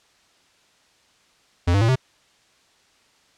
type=tone with pitch steps; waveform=square; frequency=87.31 / 99.72 / 113.88 / 130.06 Hz; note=F2 / G2 / A#2 / C3; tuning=0 / +30 / -40 / -10 cents; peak=-16 dBFS; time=1.67-1.958 s; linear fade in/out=10 ms; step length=72 ms; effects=white hiss -59 dBFS RMS until 3.37 s + low-pass 6000 Hz 12 dB/octave